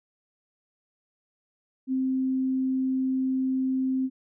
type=tone; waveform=sine; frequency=261.6 Hz; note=C4; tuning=in tune; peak=-23 dBFS; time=1.87-4.1 s; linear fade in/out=50 ms; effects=none